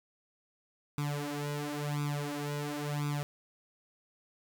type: tone with flanger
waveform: sawtooth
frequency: 146.1 Hz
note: D3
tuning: 9 cents flat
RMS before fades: -35 dBFS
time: 0.98-3.23 s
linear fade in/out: 0 ms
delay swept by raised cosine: 0.82 to 4.82 ms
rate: 0.96 Hz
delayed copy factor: +0.9
effects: 10-bit